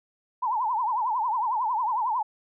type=tone with vibrato; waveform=sine; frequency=932.3 Hz; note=A#5; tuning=in tune; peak=-23 dBFS; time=0.42-2.23 s; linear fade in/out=10 ms; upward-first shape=triangle; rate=11 Hz; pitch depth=210 cents each way; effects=none